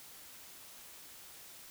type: silence
effects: white hiss -53 dBFS RMS until 1.7 s